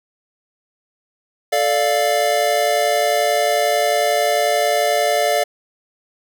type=chord; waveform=square; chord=D minor; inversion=second; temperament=equal; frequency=440 / 587.3 / 698.5 Hz; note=A4 / D5 / F5; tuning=0 / 0 / 0 cents; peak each=-24 / -19 / -19 dBFS; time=1.52-5.44 s; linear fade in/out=10 ms; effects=none